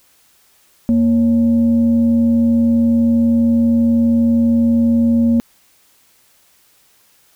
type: tone with frequency modulation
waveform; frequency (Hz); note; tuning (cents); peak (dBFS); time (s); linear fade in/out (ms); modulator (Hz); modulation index
sine; 233.1; A#3; 0; -10; 0.89-5.4; 0; 319; 0.29
effects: white hiss -54 dBFS RMS until 7.35 s